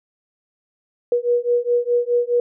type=beating tone pair; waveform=sine; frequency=480 / 484.8 Hz; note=B4 / B4; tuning=-49 / -32 cents; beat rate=4.8 Hz; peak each=-19 dBFS; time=1.12-2.4 s; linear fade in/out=2 ms; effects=none